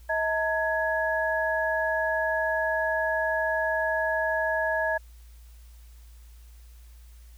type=tone cluster; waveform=sine; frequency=639 / 906 / 1674 Hz; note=D#5 / A#5 / G#6; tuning=+46 / -50 / +13 cents; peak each=-27 / -31 / -27 dBFS; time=0.09-4.98 s; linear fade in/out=10 ms; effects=added 58 Hz sine -46 dBFS peak until 7.37 s + white hiss -61 dBFS RMS until 7.37 s